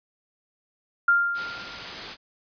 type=tone with exponential decay; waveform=sine; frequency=1396.9 Hz; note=F6; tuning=in tune; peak=-14 dBFS; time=1.08-1.96 s; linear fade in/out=5 ms; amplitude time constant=190 ms
type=noise; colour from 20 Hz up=white; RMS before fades=-34 dBFS; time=1.34-2.17 s; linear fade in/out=50 ms
effects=resampled to 11025 Hz